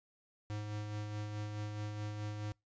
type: tone with tremolo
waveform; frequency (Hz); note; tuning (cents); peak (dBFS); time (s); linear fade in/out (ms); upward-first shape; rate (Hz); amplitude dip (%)
square; 105.2; G#2; +23; -38; 0.5-2.52; 0; sine; 4.7; 35
effects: noise-tail reverb RT60 0.2 s tail -26 dB re dry + resampled to 16000 Hz